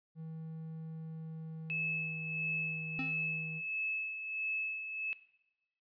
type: tone with pitch glide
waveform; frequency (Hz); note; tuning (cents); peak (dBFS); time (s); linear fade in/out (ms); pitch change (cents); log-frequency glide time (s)
triangle; 160.5 to 159.39; E3 to D#3; -46 to +42; -40; 0.15-3.62; 50; -12; 0.87-3.07
type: tone with tremolo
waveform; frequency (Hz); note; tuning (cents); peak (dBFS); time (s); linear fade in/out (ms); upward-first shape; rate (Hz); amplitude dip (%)
sine; 2600; E7; -24; -32; 1.7-5.13; 0; sine; 1.5; 55
type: tone with exponential decay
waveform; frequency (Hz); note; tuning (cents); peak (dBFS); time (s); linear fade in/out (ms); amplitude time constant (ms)
square; 263.5; C4; +12; -35; 2.99-3.27; 0; 60
effects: noise-tail reverb RT60 0.9 s tail -17 dB re dry + resampled to 11025 Hz